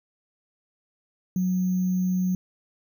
sine tone with sample-and-hold, 183.6 Hz, F#3, 13 cents flat, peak -21 dBFS, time 1.36-2.35 s, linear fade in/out 2 ms, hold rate 6300 Hz, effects none

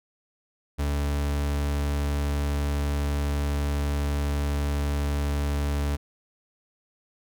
40% pulse tone, 72 Hz, D2, 34 cents flat, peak -23 dBFS, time 0.78-5.97 s, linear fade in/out 20 ms, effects none

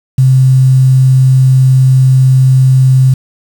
sine tone with quantisation, 130.81 Hz, C3, in tune, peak -3 dBFS, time 0.18-3.14 s, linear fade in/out 5 ms, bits 5, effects none

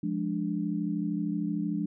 sine chord, D diminished, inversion first, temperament equal, 174.61 / 207.7 / 293.7 Hz, F3 / Ab3 / D4, 0 / 0 / 0 cents, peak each -32 dBFS, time 0.03-1.86 s, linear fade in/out 5 ms, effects none

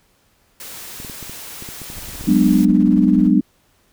white noise, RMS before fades -34 dBFS, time 0.6-2.65 s, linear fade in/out 2 ms
clicks, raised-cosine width 3 ms, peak -22 dBFS, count 11, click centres 1.001 / 1.048 / 1.098 / 1.227 / 1.296 / 1.624 / 1.689 / 1.817 / 1.901 / 2.211 / 2.241 s
brown noise with tremolo, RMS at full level -32 dBFS, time 1.91-3.32 s, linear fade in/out 50 ms, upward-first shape sine, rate 18 Hz, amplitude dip 70%
sine chord, G# half-diminished seventh, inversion third, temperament just, 186.89 / 207.7 / 249.2 / 299 Hz, F#3 / G#3 / B3 / D4, +18 / 0 / +16 / +31 cents, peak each -16 dBFS, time 2.27-3.41 s, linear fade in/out 10 ms
effects pink hiss -59 dBFS RMS until 3.92 s

